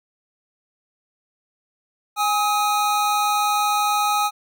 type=tone pair together; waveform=square; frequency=825 / 1268.9 Hz; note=G#5 / D#6; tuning=-12 / +34 cents; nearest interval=perfect fifth; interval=746 cents; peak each=-21 / -22 dBFS; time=2.16-4.31 s; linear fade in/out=50 ms; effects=none